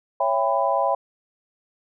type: chord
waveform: sine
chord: C# half-diminished seventh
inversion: none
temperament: just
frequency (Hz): 554.4 / 665.2 / 798.3 / 997.9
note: C#5 / E5 / G5 / B5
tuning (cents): 0 / +16 / +31 / +18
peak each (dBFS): -24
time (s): 0.2-0.95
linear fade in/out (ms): 5
effects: none